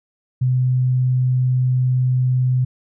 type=tone; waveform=sine; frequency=127.3 Hz; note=C3; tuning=47 cents flat; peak=-14 dBFS; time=0.41-2.65 s; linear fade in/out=10 ms; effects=none